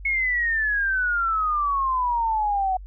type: exponential sweep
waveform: sine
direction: down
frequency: 2198 to 740 Hz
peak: -20 dBFS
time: 0.05-2.77 s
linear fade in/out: 5 ms
effects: added 48 Hz sine -36 dBFS peak until 2.86 s